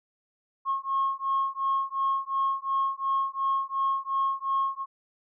sine beating tone pair, 1083 / 1085.8 Hz, C#6 / C#6, -41 / -36 cents, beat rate 2.8 Hz, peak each -27 dBFS, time 0.65-4.86 s, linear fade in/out 50 ms, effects tanh soft clip ceiling -18 dBFS

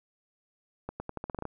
accelerating click train, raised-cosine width 1 ms, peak -21 dBFS, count 10, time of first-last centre 0.89-1.453 s, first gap 110 ms, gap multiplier 0.85, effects none

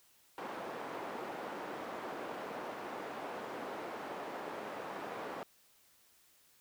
white band-pass noise, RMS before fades -43 dBFS, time 0.38-5.43 s, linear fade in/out 0 ms, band 280 to 910 Hz, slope 12 dB/octave, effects white hiss -67 dBFS RMS until 6.6 s

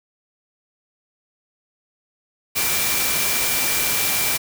sine tone in noise, 2349 Hz, D7, in tune, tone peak -28 dBFS, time 2.55-4.38 s, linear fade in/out 20 ms, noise white, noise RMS -21 dBFS, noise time 2.55-4.38 s, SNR -10 dB, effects none

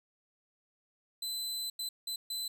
sawtooth tone bursts at uneven times, 4030 Hz, B7, 34 cents sharp, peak -32 dBFS, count 4, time 1.22-1.7 / 1.79-1.89 / 2.07-2.16 / 2.3-2.48 s, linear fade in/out 5 ms, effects none

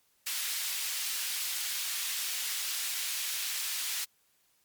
pink high-pass noise, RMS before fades -34 dBFS, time 0.26-4.05 s, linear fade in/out 10 ms, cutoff 2700 Hz, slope 12 dB/octave, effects white hiss -70 dBFS RMS until 4.64 s + MP3 96 kbps

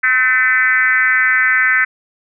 sine tone with frequency modulation, 1779 Hz, A6, 19 cents sharp, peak -10 dBFS, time 0.03-1.85 s, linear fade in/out 10 ms, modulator 242 Hz, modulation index 1.5, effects none

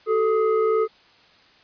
sine tone with frequency modulation, 440 Hz, A4, in tune, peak -17 dBFS, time 0.06-0.88 s, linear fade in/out 50 ms, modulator 818 Hz, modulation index 0.71, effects white hiss -54 dBFS RMS until 1.63 s + resampled to 11025 Hz

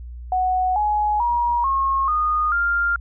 sine tone with pitch steps, 740 / 840.3 / 954.1 / 1083.4 / 1230.2 / 1396.9 Hz, F#5 / G#5 / A#5 / C#6 / D#6 / F6, 0 / +20 / +40 / -40 / -20 / 0 cents, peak -17 dBFS, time 0.32-2.96 s, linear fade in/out 2 ms, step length 440 ms, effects added 60 Hz sine -32 dBFS peak until 3 s

